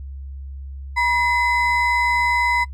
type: ring-modulated tone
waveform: triangle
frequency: 1500 Hz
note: F#6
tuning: 23 cents sharp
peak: -11 dBFS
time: 0.96-2.65 s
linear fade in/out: 20 ms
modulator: 534 Hz
effects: noise-tail reverb RT60 0.1 s tail -21 dB re dry + added 68 Hz sine -30 dBFS peak until 2.73 s